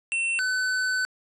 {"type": "tone pair in turn", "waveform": "square", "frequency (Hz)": [2700, 1510.5], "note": ["E7", "F#6"], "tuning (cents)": [41, 35], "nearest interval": "minor seventh", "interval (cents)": 1006, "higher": "first", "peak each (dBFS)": -24, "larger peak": "neither", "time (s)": [[0.12, 0.39], [0.39, 1.05]], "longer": "second", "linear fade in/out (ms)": 0, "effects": ["resampled to 22050 Hz", "9-bit"]}